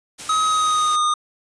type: noise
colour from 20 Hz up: white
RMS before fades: -33 dBFS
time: 0.18-0.97 s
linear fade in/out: 20 ms
type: tone with pitch glide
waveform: square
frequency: 1269 to 1225.1 Hz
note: D#6 to D#6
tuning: +34 to -27 cents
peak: -17 dBFS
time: 0.29-1.14 s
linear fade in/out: 5 ms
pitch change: -61 cents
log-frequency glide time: 0.45-1.02 s
effects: resampled to 22050 Hz